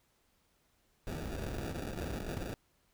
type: noise with sample-and-hold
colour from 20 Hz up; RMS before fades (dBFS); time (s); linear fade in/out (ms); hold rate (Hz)
pink; -39; 1.07-2.54; 0; 1050
effects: pink hiss -73 dBFS RMS until 2.93 s